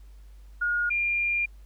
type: tone pair in turn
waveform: sine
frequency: 1433 / 2400 Hz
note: F6 / D7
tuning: +44 / +37 cents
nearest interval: major sixth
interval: 893 cents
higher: second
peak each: -23 dBFS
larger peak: neither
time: 0.61-0.9 / 0.9-1.46 s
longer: second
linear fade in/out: 10 ms
effects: added 50 Hz sine -45 dBFS peak until 1.65 s + pink hiss -65 dBFS RMS until 1.65 s